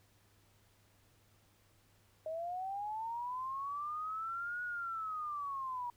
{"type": "linear two-way sweep", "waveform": "sine", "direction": "up then down", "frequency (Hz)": [623, 1463, 955], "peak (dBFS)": -37, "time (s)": [2.26, 5.9], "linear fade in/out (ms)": 2, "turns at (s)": 4.63, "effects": ["added 101 Hz sine -70 dBFS peak until 5.96 s", "pink hiss -70 dBFS RMS until 5.96 s"]}